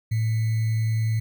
sine tone with sample-and-hold, 111.2 Hz, A2, 19 cents sharp, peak -20 dBFS, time 0.11-1.2 s, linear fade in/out 10 ms, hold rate 2100 Hz, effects none

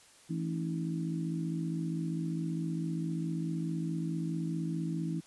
harmonic tone with a mistuned harmonic, 55.2 Hz, A1, 6 cents sharp, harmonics 3 / 4 / 5 / 6, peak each -33 / -44 / -40 / -39 dBFS, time 0.29-5.21 s, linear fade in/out 20 ms, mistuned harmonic 6, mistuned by -56 cents, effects white hiss -59 dBFS RMS until 5.26 s + resampled to 24000 Hz

